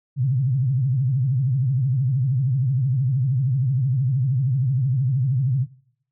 sine tone with vibrato, 130.81 Hz, C3, in tune, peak -17 dBFS, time 0.16-5.67 s, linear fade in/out 50 ms, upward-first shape sine, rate 13 Hz, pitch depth 160 cents each way, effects noise-tail reverb RT60 0.7 s tail -23 dB re dry

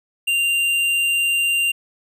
triangle tone with tanh clipping, 2783 Hz, F7, 7 cents flat, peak -18 dBFS, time 0.27-1.72 s, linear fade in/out 10 ms, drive 15 dB, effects none

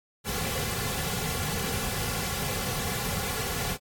pink noise with comb filter, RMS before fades -30 dBFS, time 0.24-3.78 s, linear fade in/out 50 ms, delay 3.2 ms, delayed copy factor -0.95, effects AAC 64 kbps

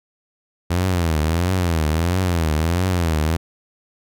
sawtooth tone with vibrato, 84.5 Hz, E2, 43 cents sharp, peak -13 dBFS, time 0.7-3.37 s, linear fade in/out 10 ms, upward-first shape triangle, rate 1.5 Hz, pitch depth 200 cents each way, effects none

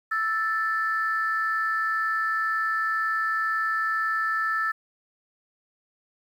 sine tone pair together, 1320 / 1762 Hz, E6 / A6, +2 / +2 cents, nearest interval perfect fourth, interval 500 cents, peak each -25 dBFS, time 0.11-4.72 s, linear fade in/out 10 ms, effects tanh soft clip ceiling -16 dBFS + 9-bit

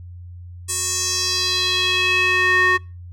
square tone with band-pass filter sweep, 367.8 Hz, F#4, 10 cents flat, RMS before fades -19 dBFS, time 0.68-2.78 s, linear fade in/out 20 ms, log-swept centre 8400 to 1600 Hz, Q 3.3, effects noise-tail reverb RT60 0.3 s tail -25 dB re dry + added 88 Hz sine -34 dBFS peak until 3.12 s

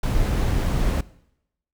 brown noise, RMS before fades -21 dBFS, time 0.03-1.01 s, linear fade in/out 5 ms, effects noise-tail reverb RT60 0.8 s tail -20 dB re dry

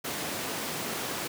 pink high-pass noise, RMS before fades -34 dBFS, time 0.04-1.28 s, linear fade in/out 10 ms, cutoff 190 Hz, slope 12 dB/octave, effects none

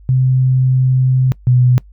sine tone pair in turn, 129.4 / 125.06 Hz, C3 / B2, -19 / +22 cents, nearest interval minor second, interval 59 cents, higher first, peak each -9 / -7 dBFS, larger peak second, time 0.09-1.32 / 1.47-1.78 s, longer first, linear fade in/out 0 ms, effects noise-tail reverb RT60 0.1 s tail -23 dB re dry + added 50 Hz sine -38 dBFS peak until 1.92 s

